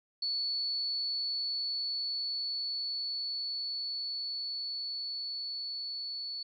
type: tone with level ramp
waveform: sine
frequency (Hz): 4435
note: C#8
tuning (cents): 0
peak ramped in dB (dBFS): -30 to -36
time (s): 0.22-6.43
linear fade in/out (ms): 5
effects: none